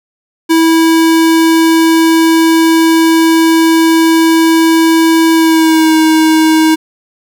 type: tone with pitch glide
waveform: square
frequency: 326.4 to 316.9 Hz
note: E4 to D#4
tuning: -17 to +32 cents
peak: -6 dBFS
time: 0.49-6.76 s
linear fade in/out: 20 ms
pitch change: -51 cents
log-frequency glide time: 5.33-5.95 s
effects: none